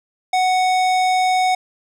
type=tone with hard clipping; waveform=sine; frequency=741 Hz; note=F#5; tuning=2 cents sharp; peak=-16 dBFS; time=0.33-1.55 s; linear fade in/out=5 ms; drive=16 dB; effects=none